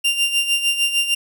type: tone with tremolo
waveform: 40% pulse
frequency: 2787 Hz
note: F7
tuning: 4 cents flat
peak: -13 dBFS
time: 0.04-1.15 s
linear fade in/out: 10 ms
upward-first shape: sine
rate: 6.6 Hz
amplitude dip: 65%
effects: none